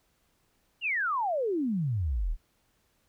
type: exponential sweep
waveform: sine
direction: down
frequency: 2938 to 32.7 Hz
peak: -26 dBFS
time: 0.81-2.37 s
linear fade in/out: 50 ms
effects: pink hiss -71 dBFS RMS until 3.08 s